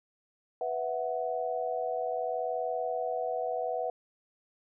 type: chord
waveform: sine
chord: B suspended fourth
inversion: none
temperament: equal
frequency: 493.9 / 659.3 / 740 Hz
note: B4 / E5 / F#5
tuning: 0 / 0 / 0 cents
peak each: -34 dBFS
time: 0.61-3.9 s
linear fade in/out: 2 ms
effects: none